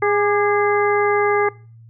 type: harmonic tone with a mistuned harmonic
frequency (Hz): 412.2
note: G#4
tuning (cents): -13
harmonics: 1 / 2 / 3 / 4 / 5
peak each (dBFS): -17 / -22 / -23 / -26 / -24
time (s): 0.02-1.49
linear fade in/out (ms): 5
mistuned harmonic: 3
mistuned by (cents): -53
effects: noise-tail reverb RT60 0.4 s tail -23 dB re dry + added 114 Hz sine -41 dBFS peak until 1.89 s